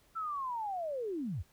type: linear sweep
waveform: sine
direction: down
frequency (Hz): 1346 to 62.6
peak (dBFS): -34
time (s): 0.15-1.43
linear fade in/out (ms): 20
effects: pink hiss -67 dBFS RMS until 1.52 s